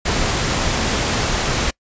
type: noise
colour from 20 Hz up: pink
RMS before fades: -19 dBFS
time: 0.05-1.71 s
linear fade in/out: 10 ms
effects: noise-tail reverb RT60 0.1 s tail -26 dB re dry + resampled to 16000 Hz